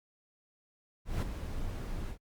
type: noise with ADSR envelope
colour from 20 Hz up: brown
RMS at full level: -28 dBFS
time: 1.05-2.18 s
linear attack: 170 ms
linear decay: 11 ms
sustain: -9 dB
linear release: 82 ms
effects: Opus 48 kbps